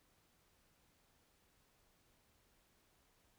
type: silence
effects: pink hiss -74 dBFS RMS until 3.38 s